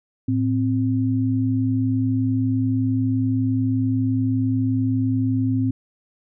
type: tone pair together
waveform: sine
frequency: 110 / 261.6 Hz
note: A2 / C4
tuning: 0 / 0 cents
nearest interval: octave + minor third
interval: 1500 cents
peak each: -21 / -20 dBFS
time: 0.28-5.71 s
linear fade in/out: 5 ms
effects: none